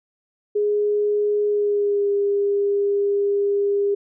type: tone with pitch glide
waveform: sine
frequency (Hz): 415.3 to 403.5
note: G#4 to G#4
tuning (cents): 0 to -50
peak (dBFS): -17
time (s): 0.55-3.95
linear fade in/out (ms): 10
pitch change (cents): -50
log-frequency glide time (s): 1.47-2.1
effects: none